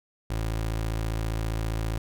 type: tone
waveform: 25% pulse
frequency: 55 Hz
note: A1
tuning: in tune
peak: -23 dBFS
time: 0.3-1.98 s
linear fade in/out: 5 ms
effects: none